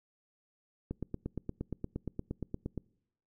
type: click train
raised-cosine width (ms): 3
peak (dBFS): -23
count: 17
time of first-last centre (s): 0.91-2.777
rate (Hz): 8.57
effects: noise-tail reverb RT60 0.8 s tail -26 dB re dry